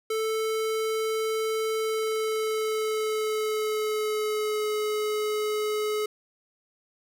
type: tone with pitch glide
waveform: square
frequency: 440 to 425 Hz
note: A4 to G#4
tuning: 0 to +40 cents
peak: -26 dBFS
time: 0.1-6.06 s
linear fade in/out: 5 ms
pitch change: -60 cents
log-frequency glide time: 1.77-4.72 s
effects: none